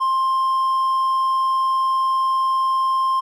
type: tone with hard clipping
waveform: triangle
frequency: 1055 Hz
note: C6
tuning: 14 cents sharp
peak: -17 dBFS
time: 0-3.21 s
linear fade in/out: 20 ms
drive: 5 dB
effects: none